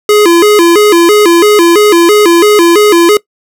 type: tone with vibrato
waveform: square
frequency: 377.4 Hz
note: F#4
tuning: 34 cents sharp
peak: -3 dBFS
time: 0.09-3.17 s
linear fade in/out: 2 ms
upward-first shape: square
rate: 3 Hz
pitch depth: 180 cents each way
effects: noise-tail reverb RT60 0.1 s tail -21 dB re dry